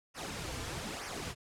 pink noise with flanger, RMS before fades -40 dBFS, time 0.14-1.35 s, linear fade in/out 50 ms, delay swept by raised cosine 0.25 to 5.45 ms, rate 1.1 Hz, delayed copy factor -0.7, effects low-pass 9000 Hz 12 dB/octave

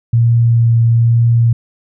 sine tone with vibrato, 116.54 Hz, A#2, in tune, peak -7 dBFS, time 0.13-1.53 s, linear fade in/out 5 ms, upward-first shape triangle, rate 1.1 Hz, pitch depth 13 cents each way, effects none

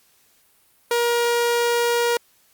sawtooth tone, 474.5 Hz, A#4, 31 cents sharp, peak -14 dBFS, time 0.91-2.17 s, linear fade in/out 2 ms, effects white hiss -59 dBFS RMS until 2.53 s + Opus 48 kbps

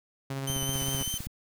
sawtooth tone with tremolo, 135.9 Hz, C#3, 34 cents flat, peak -27 dBFS, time 0.3-1.03 s, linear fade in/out 5 ms, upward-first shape sine, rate 16 Hz, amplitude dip 25%
15% pulse tone with vibrato, 3073 Hz, G7, 35 cents flat, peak -24 dBFS, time 0.47-1.18 s, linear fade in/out 5 ms, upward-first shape sine, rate 5 Hz, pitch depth 20 cents each way
click train, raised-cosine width 5 ms, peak -25 dBFS, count 13, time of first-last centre 0.5-1.269 s, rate 15.6 Hz
white noise, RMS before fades -43 dBFS, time 0.73-1.27 s, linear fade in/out 5 ms
effects none

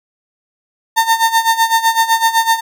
35% pulse tone with tremolo, 907 Hz, A#5, 48 cents flat, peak -6 dBFS, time 0.96-2.61 s, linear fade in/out 20 ms, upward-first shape sine, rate 7.9 Hz, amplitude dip 80%, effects none

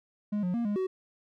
triangle tone with pitch steps, 208 / 179.5 / 235.4 / 206.3 / 375.7 Hz, G#3 / F3 / A#3 / G#3 / F#4, +3 / +48 / +17 / -11 / +26 cents, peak -25 dBFS, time 0.32-0.87 s, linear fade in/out 10 ms, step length 110 ms, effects none

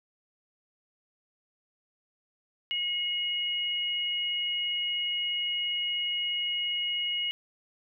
sine tone pair together, 2167 / 2892 Hz, C#7 / F#7, -40 / -40 cents, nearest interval perfect fourth, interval 500 cents, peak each -36 / -28 dBFS, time 2.71-7.31 s, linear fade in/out 0 ms, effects none

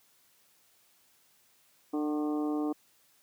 harmonic tone with a mistuned harmonic, 150 Hz, D3, 37 cents sharp, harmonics 2 / 3 / 4 / 5 / 6 / 7 / 8, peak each -29 / -38 / -45 / -41 / -51 / -46 / -49 dBFS, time 1.93-2.73 s, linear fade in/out 10 ms, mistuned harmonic 7, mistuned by +39 cents, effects white hiss -66 dBFS RMS until 3.22 s + high-pass 80 Hz 12 dB/octave

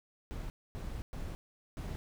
brown noise bursts at uneven times, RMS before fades -40 dBFS, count 4, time 0.31-0.5 / 0.75-1.02 / 1.13-1.35 / 1.77-1.96 s, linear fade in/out 0 ms, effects none

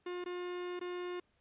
45% pulse tone with dropouts, 356.8 Hz, F4, 37 cents sharp, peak -38 dBFS, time 0.06-1.2 s, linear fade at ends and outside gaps 5 ms, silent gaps 0.242-0.259 / 0.794-0.811 s, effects pink hiss -75 dBFS RMS until 1.4 s + resampled to 8000 Hz

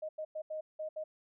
sine tone bursts at uneven times, 622 Hz, D#5, 1 cent flat, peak -36 dBFS, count 6, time 0.02-0.09 / 0.18-0.25 / 0.35-0.42 / 0.5-0.61 / 0.79-0.89 / 0.96-1.04 s, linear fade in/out 10 ms, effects none

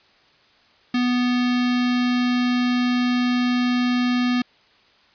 square tone with notch filter, 246.9 Hz, B3, in tune, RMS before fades -20 dBFS, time 0.94-4.42 s, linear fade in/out 5 ms, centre 550 Hz, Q 0.5, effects white hiss -56 dBFS RMS until 5.14 s + resampled to 11025 Hz

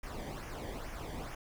brown noise with flanger, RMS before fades -42 dBFS, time 0.03-1.35 s, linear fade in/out 5 ms, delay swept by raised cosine 0.24 to 0.77 ms, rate 2.3 Hz, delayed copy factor -0.7, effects none

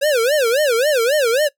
square tone with vibrato, 526 Hz, C5, 9 cents sharp, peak -14 dBFS, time 0.01-1.49 s, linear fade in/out 20 ms, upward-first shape sine, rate 3.7 Hz, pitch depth 270 cents each way, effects noise-tail reverb RT60 0.1 s tail -20 dB re dry

